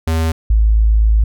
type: tone pair in turn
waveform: square / sine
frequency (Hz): 81 / 54.06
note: E2 / A1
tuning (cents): -30 / -30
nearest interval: perfect fifth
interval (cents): 700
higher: first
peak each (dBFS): -14 / -8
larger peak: second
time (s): 0.07-0.32 / 0.5-1.24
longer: second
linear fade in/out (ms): 5
effects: none